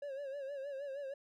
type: tone with vibrato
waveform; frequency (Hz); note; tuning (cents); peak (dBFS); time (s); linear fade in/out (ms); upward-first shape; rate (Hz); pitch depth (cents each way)
triangle; 554.4; C#5; 0; -38; 0.02-1.14; 5; sine; 6.4; 78
effects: none